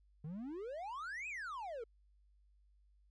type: exponential two-way sweep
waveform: triangle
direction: up then down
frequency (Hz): 144.7 to 2593 to 433.4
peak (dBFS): -40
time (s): 0.24-1.84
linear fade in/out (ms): 5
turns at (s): 1.28
effects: added 50 Hz sine -66 dBFS peak until 3.1 s + resampled to 22050 Hz